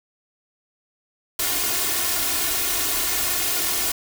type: noise with comb filter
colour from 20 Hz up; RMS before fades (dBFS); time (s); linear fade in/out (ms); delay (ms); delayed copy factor
white; -23; 1.39-3.92; 5; 2.8; +0.85
effects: none